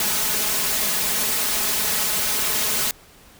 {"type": "noise with comb filter", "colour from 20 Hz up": "white", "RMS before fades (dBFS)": -22, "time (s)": [0, 2.91], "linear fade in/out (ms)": 2, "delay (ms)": 4.7, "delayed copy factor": 0.75, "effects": ["pink hiss -49 dBFS RMS until 3.39 s"]}